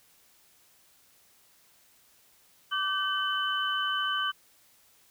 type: tone cluster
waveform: sine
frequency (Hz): 1167 / 1539 / 3023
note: D6 / G6 / F#7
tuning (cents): -11 / -32 / +36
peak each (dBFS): -31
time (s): 2.71-4.32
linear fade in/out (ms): 20
effects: white hiss -62 dBFS RMS until 5.1 s